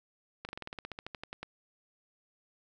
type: slowing click train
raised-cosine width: 0.3 ms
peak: -24 dBFS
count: 16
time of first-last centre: 0.45-1.43 s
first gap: 39 ms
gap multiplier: 1.07
effects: none